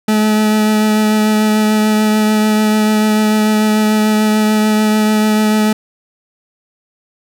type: tone with vibrato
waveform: 40% pulse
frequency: 214.4 Hz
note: A3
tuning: 45 cents flat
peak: -9 dBFS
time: 0.08-5.73 s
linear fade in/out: 5 ms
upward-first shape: triangle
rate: 6.8 Hz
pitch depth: 14 cents each way
effects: none